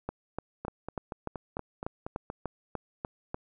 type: two click trains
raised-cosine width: 1 ms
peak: -19 / -22 dBFS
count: 12 / 8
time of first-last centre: 0.09-3.344 / 0.65-2.301 s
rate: 3.38 / 4.24 Hz
effects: none